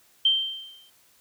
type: tone with exponential decay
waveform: sine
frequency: 3136 Hz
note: G7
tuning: in tune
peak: -15 dBFS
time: 0.25-0.9 s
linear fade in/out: 5 ms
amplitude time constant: 140 ms
effects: white hiss -60 dBFS RMS until 1.2 s